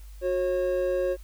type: tone pair together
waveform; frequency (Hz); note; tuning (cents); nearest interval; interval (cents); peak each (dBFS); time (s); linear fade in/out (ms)
triangle; 364.9 / 543; F#4 / C#5; -24 / -36; perfect fifth; 688; -26 / -23; 0.21-1.17; 50
effects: added 50 Hz sine -41 dBFS peak until 1.23 s + white hiss -58 dBFS RMS until 1.23 s